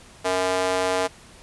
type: tone with high-pass filter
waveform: square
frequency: 92.5 Hz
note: F#2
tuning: in tune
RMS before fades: -23 dBFS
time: 0.24-1.08 s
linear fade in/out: 20 ms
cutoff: 560 Hz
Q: 1.8
effects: pink hiss -48 dBFS RMS until 1.42 s + resampled to 24000 Hz